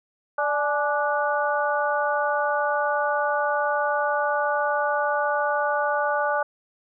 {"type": "harmonic tone with a mistuned harmonic", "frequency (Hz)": 293.7, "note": "D4", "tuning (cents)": 0, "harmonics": [2, 3, 4, 5], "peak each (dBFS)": [-25, -26, -28, -27], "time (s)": [0.38, 6.43], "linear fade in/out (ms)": 5, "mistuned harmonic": 3, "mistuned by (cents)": -55, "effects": []}